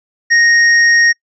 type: tone with hard clipping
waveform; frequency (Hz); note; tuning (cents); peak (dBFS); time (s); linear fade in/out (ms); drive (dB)
sine; 1864.7; A#6; 0; -9; 0.3-1.13; 20; 12
effects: noise-tail reverb RT60 0.1 s tail -25 dB re dry + resampled to 16000 Hz